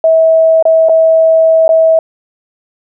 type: tone with dropouts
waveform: sine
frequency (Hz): 647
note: E5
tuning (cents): -32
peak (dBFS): -4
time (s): 0.04-1.99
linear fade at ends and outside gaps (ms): 2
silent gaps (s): 0.626-0.653 / 0.887-0.894 / 1.68-1.691
effects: none

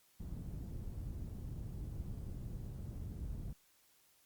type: low-pass noise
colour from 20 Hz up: white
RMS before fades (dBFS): -44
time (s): 0.2-3.53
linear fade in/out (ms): 2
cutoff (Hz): 100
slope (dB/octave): 12
effects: white hiss -70 dBFS RMS until 4.25 s + Opus 48 kbps

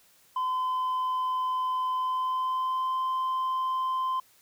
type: tone with pitch glide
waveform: sine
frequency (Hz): 1022 to 1036.9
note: C6 to C6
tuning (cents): -41 to -16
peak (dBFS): -23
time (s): 0.36-4.2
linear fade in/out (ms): 5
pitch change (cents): +25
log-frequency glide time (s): 1.95-2.99
effects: tanh soft clip ceiling -25 dBFS + white hiss -61 dBFS RMS until 4.41 s

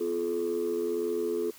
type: tone cluster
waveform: sine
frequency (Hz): 250.6 / 346.8 / 428.3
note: B3 / F4 / A4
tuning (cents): +25 / -12 / -47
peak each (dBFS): -37 / -30 / -28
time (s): 0-1.51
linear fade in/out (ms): 10
effects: tanh soft clip ceiling -22 dBFS + white hiss -52 dBFS RMS until 1.58 s

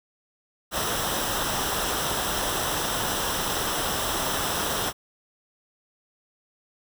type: noise with comb filter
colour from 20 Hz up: pink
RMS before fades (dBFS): -27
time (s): 0.71-4.93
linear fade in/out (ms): 50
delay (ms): 0.44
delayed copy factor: -0.6
effects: none

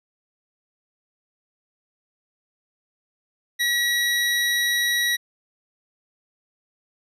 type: tone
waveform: 25% pulse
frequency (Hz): 1921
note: B6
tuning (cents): -48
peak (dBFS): -16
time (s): 3.59-5.17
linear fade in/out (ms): 20
effects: resampled to 32000 Hz

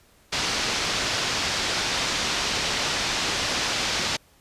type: low-pass noise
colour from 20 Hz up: white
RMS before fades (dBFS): -26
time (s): 0.32-4.17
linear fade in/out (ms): 10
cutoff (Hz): 5700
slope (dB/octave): 24
effects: pink hiss -58 dBFS RMS until 4.4 s + resampled to 32000 Hz

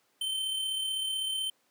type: tone with amplitude modulation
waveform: square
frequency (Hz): 3095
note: G7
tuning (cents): -23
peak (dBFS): -29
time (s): 0.21-1.5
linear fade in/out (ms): 5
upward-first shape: sine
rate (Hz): 35.9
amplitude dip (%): 35
effects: pink hiss -70 dBFS RMS until 1.7 s + high-pass 300 Hz 12 dB/octave

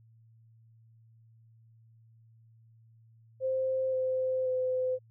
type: tone with pitch steps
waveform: sine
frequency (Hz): 523.3 / 517.3 / 511.3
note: C5 / C5 / C5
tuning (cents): 0 / -20 / -40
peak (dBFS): -27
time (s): 3.4-4.99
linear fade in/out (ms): 50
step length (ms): 530
effects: added 113 Hz sine -57 dBFS peak until 5.1 s

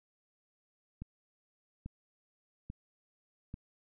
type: click train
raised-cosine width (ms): 5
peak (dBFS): -29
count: 4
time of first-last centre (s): 1.02-3.541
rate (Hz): 1.19
effects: none

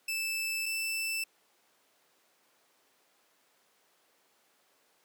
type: tone pair in turn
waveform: sawtooth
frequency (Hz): 2637 / 2652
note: E7 / E7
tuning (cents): 0 / +10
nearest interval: unison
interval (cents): 10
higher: second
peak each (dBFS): -28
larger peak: neither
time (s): 0.08-0.66 / 0.66-1.24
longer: neither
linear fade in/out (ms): 5
effects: pink hiss -68 dBFS RMS until 5.04 s + high-pass 400 Hz 12 dB/octave

